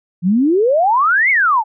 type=exponential two-way sweep; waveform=sine; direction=up then down; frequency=166.1 to 2235 to 823 Hz; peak=-10 dBFS; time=0.22-1.64 s; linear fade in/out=50 ms; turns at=1.3 s; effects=none